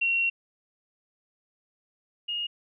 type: tone pair in turn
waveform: sine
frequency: 2737 / 2856 Hz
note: F7 / F7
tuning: -36 / +38 cents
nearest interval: minor second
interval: 74 cents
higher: second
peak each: -22 / -28 dBFS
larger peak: first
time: 0.01-0.3 / 2.28-2.47 s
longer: first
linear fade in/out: 10 ms
effects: none